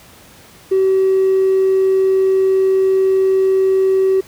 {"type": "tone with hard clipping", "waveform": "sine", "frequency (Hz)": 381.8, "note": "G4", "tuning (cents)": -46, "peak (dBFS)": -11, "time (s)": [0.71, 4.21], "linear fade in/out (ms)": 10, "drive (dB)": 1, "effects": ["pink hiss -43 dBFS RMS until 4.27 s", "high-pass 60 Hz 12 dB/octave"]}